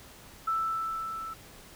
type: tone with level ramp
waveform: sine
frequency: 1322 Hz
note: E6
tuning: 5 cents sharp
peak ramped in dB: -25 to -36 dBFS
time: 0.47-1.34 s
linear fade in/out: 10 ms
effects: pink hiss -51 dBFS RMS until 1.75 s